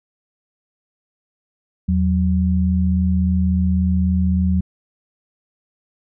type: tone pair together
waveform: sine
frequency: 81.41 / 185 Hz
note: E2 / F#3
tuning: -21 / 0 cents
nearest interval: octave + major second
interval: 1421 cents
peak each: -17 dBFS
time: 1.88-4.61 s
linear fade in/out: 10 ms
effects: none